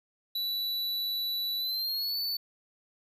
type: tone with pitch glide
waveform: square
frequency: 3951 to 4486 Hz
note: B7 to C#8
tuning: 0 to +20 cents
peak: -30 dBFS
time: 0.35-2.37 s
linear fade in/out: 5 ms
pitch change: +220 cents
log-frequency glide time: 1.58-2.17 s
effects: none